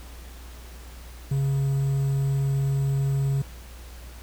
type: tone with quantisation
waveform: triangle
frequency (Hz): 137.5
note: C#3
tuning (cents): -14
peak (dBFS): -19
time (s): 1.31-3.42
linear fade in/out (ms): 5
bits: 8
effects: added 60 Hz sine -40 dBFS peak until 4.22 s + pink hiss -48 dBFS RMS until 4.22 s